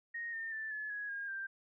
sine tone with pitch steps, 1864.7 / 1813.7 / 1764.1 / 1715.9 / 1669 / 1623.3 / 1578.9 Hz, A#6 / A#6 / A6 / A6 / G#6 / G#6 / G6, 0 / -48 / +4 / -44 / +8 / -40 / +12 cents, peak -38 dBFS, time 0.14-1.47 s, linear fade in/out 10 ms, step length 190 ms, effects none

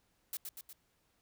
blue noise with echo, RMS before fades -39 dBFS, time 0.33-0.37 s, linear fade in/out 2 ms, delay 120 ms, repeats 3, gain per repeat -4 dB, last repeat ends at 0.73 s, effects pink hiss -75 dBFS RMS until 1.21 s

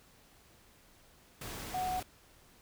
sine tone in noise, 738 Hz, F#5, 5 cents flat, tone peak -32 dBFS, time 1.74-2 s, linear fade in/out 5 ms, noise pink, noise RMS -43 dBFS, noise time 1.41-2.03 s, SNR +8 dB, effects pink hiss -62 dBFS RMS until 2.61 s

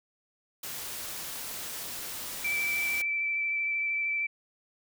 white noise, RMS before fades -38 dBFS, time 0.63-3.02 s, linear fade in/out 5 ms
sine tone with vibrato, 2326 Hz, D7, 17 cents flat, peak -27 dBFS, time 2.44-4.27 s, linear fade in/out 10 ms, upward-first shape triangle, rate 13 Hz, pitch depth 17 cents each way
effects none

